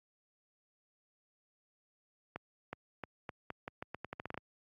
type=accelerating click train; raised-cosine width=0.5 ms; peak=-25 dBFS; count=15; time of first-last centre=2.36-4.376 s; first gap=370 ms; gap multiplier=0.83; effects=high-pass 80 Hz 12 dB/octave + AAC 64 kbps